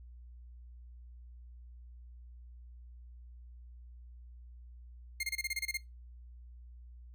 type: tone bursts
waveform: sawtooth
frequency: 2124 Hz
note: C7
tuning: 25 cents sharp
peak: -29 dBFS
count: 10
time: 5.2-5.773 s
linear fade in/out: 5 ms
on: 33 ms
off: 27 ms
effects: noise-tail reverb RT60 0.2 s tail -21 dB re dry + added 60 Hz sine -49 dBFS peak until 7.14 s